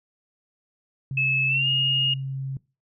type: tone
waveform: sine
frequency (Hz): 134.6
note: C3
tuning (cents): +49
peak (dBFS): -27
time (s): 1.11-2.57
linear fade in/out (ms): 2
type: tone with pitch glide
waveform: sine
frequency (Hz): 2600 to 2852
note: E7 to F7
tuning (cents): -24 to +36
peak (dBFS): -20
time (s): 1.17-2.14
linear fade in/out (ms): 5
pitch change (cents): +160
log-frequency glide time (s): 1.47-1.68
effects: noise-tail reverb RT60 0.3 s tail -22 dB re dry